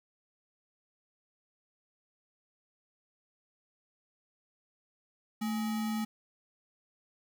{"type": "tone with sample-and-hold", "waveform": "sine", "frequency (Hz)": 220, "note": "A3", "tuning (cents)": 0, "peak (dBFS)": -30, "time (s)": [5.41, 6.05], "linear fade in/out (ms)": 10, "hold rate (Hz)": 1050, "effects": []}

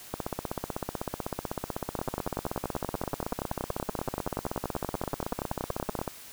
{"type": "two click trains", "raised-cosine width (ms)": 1, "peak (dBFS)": [-16, -16], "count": [96, 43], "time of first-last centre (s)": [[0.14, 6.077], [1.99, 5.99]], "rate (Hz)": [16, 10.5], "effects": ["white hiss -47 dBFS RMS until 6.32 s"]}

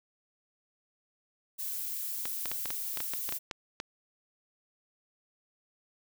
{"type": "noise", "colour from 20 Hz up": "violet", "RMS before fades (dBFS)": -36, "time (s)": [1.58, 3.39], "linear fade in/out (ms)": 20}
{"type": "clicks", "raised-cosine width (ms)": 0.2, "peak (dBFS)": -18, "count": 12, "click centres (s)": [2.255, 2.457, 2.516, 2.657, 2.705, 2.973, 3.004, 3.136, 3.291, 3.324, 3.512, 3.801]}
{"effects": []}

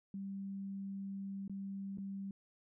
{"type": "tone with dropouts", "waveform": "sine", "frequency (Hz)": 196, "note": "G3", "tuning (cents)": 0, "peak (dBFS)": -40, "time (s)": [0.14, 2.31], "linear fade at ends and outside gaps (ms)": 2, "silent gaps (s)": [[1.479, 1.496], [1.974, 1.983]], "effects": []}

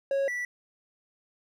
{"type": "tone pair in turn", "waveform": "triangle", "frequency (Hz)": [550, 1960], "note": ["C#5", "B6"], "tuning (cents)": [-14, -14], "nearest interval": "octave + minor seventh", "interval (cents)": 2200, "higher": "second", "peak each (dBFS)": [-22, -28], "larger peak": "first", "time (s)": [[0.11, 0.28], [0.28, 0.45]], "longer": "neither", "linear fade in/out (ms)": 2, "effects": []}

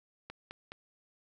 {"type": "click train", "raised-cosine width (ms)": 0.3, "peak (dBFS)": -27, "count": 3, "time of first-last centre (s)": [0.3, 0.719], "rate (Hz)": 4.77, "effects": []}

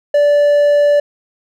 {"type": "tone", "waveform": "triangle", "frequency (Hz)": 582, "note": "D5", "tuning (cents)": -16, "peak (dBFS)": -6, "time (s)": [0.14, 1], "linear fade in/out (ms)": 5, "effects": []}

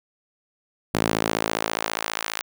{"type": "tone with high-pass filter sweep", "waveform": "sawtooth", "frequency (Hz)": 54.8, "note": "A1", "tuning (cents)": -6, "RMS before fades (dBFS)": -26, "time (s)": [0.94, 2.42], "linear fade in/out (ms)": 10, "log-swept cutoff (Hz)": [190, 1500], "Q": 0.71, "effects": []}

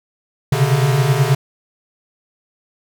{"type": "tone cluster", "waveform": "square", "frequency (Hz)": [126.8, 136.8, 145.5], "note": ["B2", "C#3", "D3"], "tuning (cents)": [46, -23, -16], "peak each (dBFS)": -18, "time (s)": [0.52, 1.35], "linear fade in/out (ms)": 5, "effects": []}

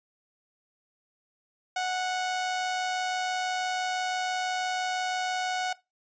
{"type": "tone with amplitude modulation", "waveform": "sawtooth", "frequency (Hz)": 737, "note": "F#5", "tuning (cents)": -7, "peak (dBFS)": -22, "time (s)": [1.76, 5.73], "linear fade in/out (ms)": 5, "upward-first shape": "sine", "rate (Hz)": 106, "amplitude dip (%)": 25, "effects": ["noise-tail reverb RT60 0.2 s tail -18 dB re dry", "resampled to 16000 Hz"]}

